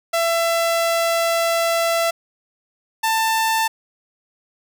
sawtooth tone pair in turn, 670 / 890.1 Hz, E5 / A5, +28 / +20 cents, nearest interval perfect fourth, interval 492 cents, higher second, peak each -13 dBFS, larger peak neither, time 0.13-2.11 / 3.03-3.68 s, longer first, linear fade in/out 10 ms, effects none

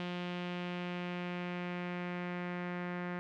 sawtooth tone with low-pass filter sweep, 177.3 Hz, F3, 26 cents sharp, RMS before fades -39 dBFS, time 0-3.19 s, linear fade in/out 0 ms, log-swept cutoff 3100 to 1900 Hz, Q 2.3, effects none

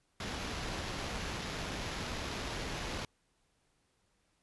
pink noise with sample-and-hold, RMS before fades -39 dBFS, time 0.2-3.05 s, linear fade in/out 2 ms, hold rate 8820 Hz, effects pink hiss -75 dBFS RMS until 4.42 s + resampled to 24000 Hz

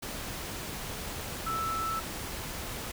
sine tone in noise, 1318.5 Hz, E6, in tune, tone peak -30 dBFS, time 1.46-2 s, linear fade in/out 10 ms, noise pink, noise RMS -38 dBFS, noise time 0.02-2.92 s, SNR +5 dB, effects none

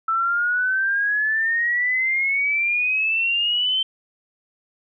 sine exponential sweep, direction up, 1318.5 to 3108 Hz, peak -18 dBFS, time 0.08-3.83 s, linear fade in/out 5 ms, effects none

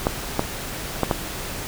clicks, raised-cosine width 1 ms, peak -4 dBFS, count 4, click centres 0.069 / 0.394 / 1.033 / 1.112 s, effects pink hiss -31 dBFS RMS until 1.67 s

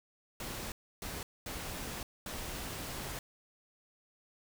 pink noise bursts at uneven times, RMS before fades -41 dBFS, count 4, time 0.4-0.72 / 1.02-1.23 / 1.46-2.03 / 2.26-3.19 s, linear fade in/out 2 ms, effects none

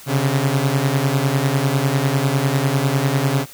sawtooth beating tone pair, 131.8 / 141.8 Hz, C3 / C#3, +13 / +40 cents, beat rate 10 Hz, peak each -15 dBFS, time 0.06-3.46 s, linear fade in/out 50 ms, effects white hiss -41 dBFS RMS until 3.53 s

